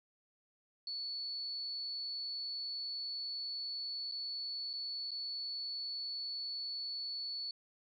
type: tone with dropouts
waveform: sine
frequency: 4435 Hz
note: C#8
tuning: in tune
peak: -38 dBFS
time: 0.87-7.51 s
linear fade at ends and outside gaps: 2 ms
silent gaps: 4.114-4.12 / 4.732-4.736 / 5.108-5.115 s
effects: none